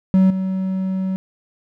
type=tone with level steps; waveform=triangle; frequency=189 Hz; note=F#3; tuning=37 cents sharp; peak=-8 / -17 dBFS; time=0.14-1.16 s; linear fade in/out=0 ms; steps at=0.3 s; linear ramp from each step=5 ms; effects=none